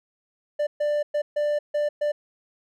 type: tone bursts at uneven times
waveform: triangle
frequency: 591 Hz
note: D5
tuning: 11 cents sharp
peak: -19 dBFS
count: 6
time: 0.59-0.67 / 0.8-1.03 / 1.14-1.22 / 1.36-1.59 / 1.74-1.89 / 2.01-2.12 s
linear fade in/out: 10 ms
effects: none